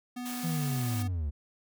square tone, 246.9 Hz, B3, in tune, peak -36 dBFS, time 0.16-1.08 s, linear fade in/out 10 ms
white high-pass noise, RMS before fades -41 dBFS, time 0.25-1.03 s, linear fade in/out 10 ms, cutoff 360 Hz, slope 48 dB/octave
triangle linear sweep, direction down, 170.5 to 68.1 Hz, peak -27 dBFS, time 0.43-1.31 s, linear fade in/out 20 ms
effects none

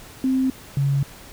sine tone pair in turn, 261.6 / 139.14 Hz, C4 / C#3, 0 / +7 cents, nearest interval major seventh, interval 1093 cents, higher first, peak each -17 / -17 dBFS, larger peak neither, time 0.24-0.5 / 0.77-1.03 s, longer neither, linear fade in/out 2 ms, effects pink hiss -43 dBFS RMS until 1.32 s

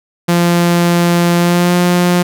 sawtooth tone with pitch glide, 172.8 to 176.94 Hz, F3 to F3, -18 to +23 cents, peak -5 dBFS, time 0.28-2.23 s, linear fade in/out 10 ms, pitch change +41 cents, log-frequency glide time 1.37-1.74 s, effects none

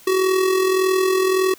square tone with amplitude modulation, 376.4 Hz, F#4, 30 cents sharp, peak -14 dBFS, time 0.07-1.54 s, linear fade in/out 5 ms, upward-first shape sine, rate 41.7 Hz, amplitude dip 50%, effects white hiss -47 dBFS RMS until 1.58 s

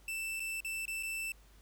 45% pulse tone with dropouts, 2659 Hz, E7, 14 cents sharp, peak -36 dBFS, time 0.08-1.32 s, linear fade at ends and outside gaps 2 ms, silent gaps 0.397-0.402 / 0.605-0.647 / 0.855-0.879 / 1.027-1.032 s, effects added 50 Hz sine -58 dBFS peak until 1.61 s + pink hiss -65 dBFS RMS until 1.61 s

